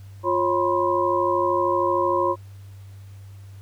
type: tone cluster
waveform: sine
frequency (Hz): 352.4 / 546 / 980 / 1053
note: F4 / C#5 / B5 / C6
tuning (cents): +16 / -26 / -14 / +11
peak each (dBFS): -24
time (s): 0.23-2.36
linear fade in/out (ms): 50
effects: added 98 Hz sine -39 dBFS peak until 3.61 s + pink hiss -57 dBFS RMS until 3.61 s